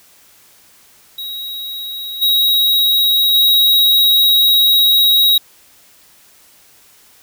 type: tone with level steps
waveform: square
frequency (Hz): 3821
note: A#7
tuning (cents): +42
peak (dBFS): -24 / -11 / -9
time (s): 1.18-5.38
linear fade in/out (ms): 5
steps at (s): 2.21 / 3.33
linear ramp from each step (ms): 20
effects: white hiss -48 dBFS RMS until 7.22 s